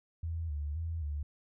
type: tone with vibrato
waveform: sine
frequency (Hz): 77.78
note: D#2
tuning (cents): 0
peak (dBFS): -33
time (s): 0.23-1.23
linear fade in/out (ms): 5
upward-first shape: square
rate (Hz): 1.9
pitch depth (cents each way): 100
effects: none